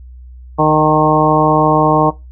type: harmonic tone with a mistuned harmonic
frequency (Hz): 154.3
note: D#3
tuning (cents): -14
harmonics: 1 / 2 / 3 / 4 / 5 / 6 / 7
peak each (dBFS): -16 / -16 / -16 / -16 / -16 / -16 / -16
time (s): 0.58-2.11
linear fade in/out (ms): 20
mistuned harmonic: 6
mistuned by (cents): -21
effects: noise-tail reverb RT60 0.2 s tail -17 dB re dry + added 62 Hz sine -32 dBFS peak until 2.31 s